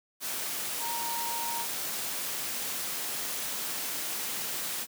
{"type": "tone in noise", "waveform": "sine", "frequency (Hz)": 932, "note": "A#5", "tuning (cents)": -1, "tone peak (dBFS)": -34, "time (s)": [0.79, 1.66], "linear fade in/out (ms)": 50, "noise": "white", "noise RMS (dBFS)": -34, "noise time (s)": [0.2, 4.87], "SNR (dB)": -3, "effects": ["high-pass 150 Hz 12 dB/octave"]}